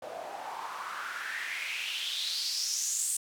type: noise with band-pass filter sweep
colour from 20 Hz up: white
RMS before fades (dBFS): -35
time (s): 0.02-3.17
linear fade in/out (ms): 5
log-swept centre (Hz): 560 to 8500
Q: 4.7
effects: none